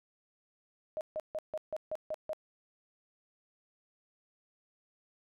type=tone bursts; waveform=sine; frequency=622.3 Hz; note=D#5; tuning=in tune; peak=-33 dBFS; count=8; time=0.97-2.332 s; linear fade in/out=0 ms; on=39 ms; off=150 ms; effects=none

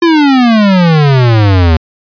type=exponential sweep; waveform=square; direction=down; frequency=347.3 to 78.2 Hz; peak=-5 dBFS; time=0.02-1.77 s; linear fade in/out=5 ms; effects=resampled to 11025 Hz

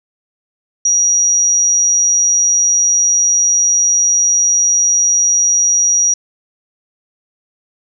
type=tone; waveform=sine; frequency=5760 Hz; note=F#8; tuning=47 cents flat; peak=-9 dBFS; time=0.85-6.14 s; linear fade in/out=5 ms; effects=none

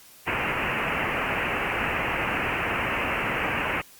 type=low-pass noise; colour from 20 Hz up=white; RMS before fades=-27 dBFS; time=0.26-3.82 s; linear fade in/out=20 ms; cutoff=2800 Hz; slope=96 dB/octave; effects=white hiss -51 dBFS RMS until 3.99 s + Opus 48 kbps

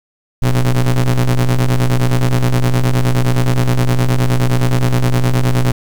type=ring-modulated tone; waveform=45% pulse; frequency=60.8 Hz; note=B1; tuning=26 cents flat; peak=-7 dBFS; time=0.42-5.72 s; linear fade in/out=5 ms; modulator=65.6 Hz; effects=7-bit

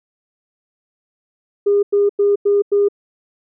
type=tone bursts; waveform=sine; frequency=405.8 Hz; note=G#4; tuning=40 cents flat; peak=-10 dBFS; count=5; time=1.66-2.886 s; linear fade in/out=10 ms; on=170 ms; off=94 ms; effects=tanh soft clip ceiling -6 dBFS

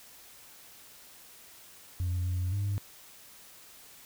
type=tone with pitch steps; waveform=sine; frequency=89.1 / 90.5 / 100.2 Hz; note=F2 / F#2 / G2; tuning=+35 / -38 / +38 cents; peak=-26 dBFS; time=2-2.78 s; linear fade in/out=0 ms; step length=260 ms; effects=tanh soft clip ceiling -26 dBFS + white hiss -53 dBFS RMS until 4.05 s

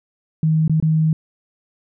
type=tone with dropouts; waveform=sine; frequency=157.9 Hz; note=D#3; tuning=26 cents sharp; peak=-13 dBFS; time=0.43-1.13 s; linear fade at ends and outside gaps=2 ms; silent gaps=0.679-0.696 / 0.801-0.825 s; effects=none

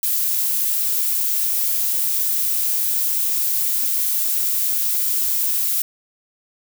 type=noise; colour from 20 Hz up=violet; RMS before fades=-20 dBFS; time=0.03-5.82 s; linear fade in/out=2 ms; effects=none

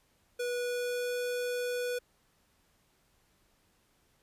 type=tone with pitch glide; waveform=square; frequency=487.8 to 491.2 Hz; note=B4 to B4; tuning=-21 to -9 cents; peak=-32 dBFS; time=0.39-1.99 s; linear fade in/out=10 ms; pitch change=+12 cents; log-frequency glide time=0.53-1.19 s; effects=pink hiss -70 dBFS RMS until 4.22 s + resampled to 32000 Hz

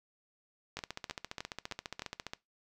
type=two click trains; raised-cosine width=0.2 ms; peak=-21 / -21 dBFS; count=24 / 5; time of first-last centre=0.77-2.335 / 0.79-2.021 s; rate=14.7 / 3.25 Hz; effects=noise-tail reverb RT60 0.2 s tail -21 dB re dry

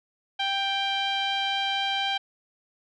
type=tone with low-pass filter; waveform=sawtooth; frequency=787 Hz; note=G5; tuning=7 cents sharp; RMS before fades=-27 dBFS; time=0.39-2.18 s; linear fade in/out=10 ms; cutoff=3400 Hz; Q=5.3; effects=none

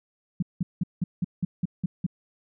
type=tone bursts; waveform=sine; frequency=176.9 Hz; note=F3; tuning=23 cents sharp; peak=-21 dBFS; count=9; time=0.4-2.065 s; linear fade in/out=5 ms; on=25 ms; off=180 ms; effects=none

